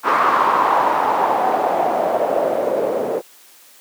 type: noise with low-pass filter sweep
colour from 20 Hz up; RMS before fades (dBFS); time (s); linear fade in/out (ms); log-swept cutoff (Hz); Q
white; -17; 0.03-3.22; 50; 1200 to 480; 3.7
effects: white hiss -47 dBFS RMS until 3.8 s + high-pass 300 Hz 12 dB/octave